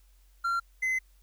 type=tone pair in turn; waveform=triangle; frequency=1375 / 2046 Hz; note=F6 / C7; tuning=-27 / -39 cents; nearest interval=perfect fifth; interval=688 cents; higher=second; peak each=-24 dBFS; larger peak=neither; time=0.44-0.6 / 0.82-0.99 s; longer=second; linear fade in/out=10 ms; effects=added 46 Hz sine -57 dBFS peak until 1.22 s + white hiss -69 dBFS RMS until 1.22 s